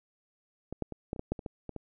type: clicks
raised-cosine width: 2 ms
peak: -24 / -18 / -26 / -19 / -29 / -21 / -16 / -27 / -23 / -25 / -25 dBFS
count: 11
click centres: 0.726 / 0.823 / 0.923 / 1.131 / 1.162 / 1.194 / 1.32 / 1.392 / 1.462 / 1.693 / 1.763 s
effects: none